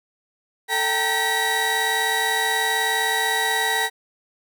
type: tone cluster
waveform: 30% pulse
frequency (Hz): 441.9 / 778 / 924 / 1927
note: A4 / G5 / A#5 / B6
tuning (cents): +7 / -13 / -16 / -43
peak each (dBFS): -27 / -24 / -25 / -19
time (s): 0.68-3.9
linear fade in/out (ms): 50
effects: none